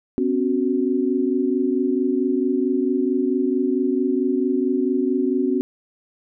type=chord; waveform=sine; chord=B suspended second; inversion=none; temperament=equal with one note detuned; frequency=252.7 / 277.2 / 370 Hz; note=B3 / C#4 / F#4; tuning=+40 / 0 / 0 cents; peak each=-22 dBFS; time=0.18-5.61 s; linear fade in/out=0 ms; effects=none